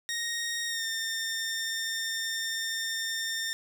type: tone with pitch glide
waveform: 15% pulse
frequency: 1864.7 to 1810.6 Hz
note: A#6 to A6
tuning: 0 to +49 cents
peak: -24 dBFS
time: 0.09-3.53 s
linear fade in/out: 0 ms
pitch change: -51 cents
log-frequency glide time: 0.68-0.86 s
effects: none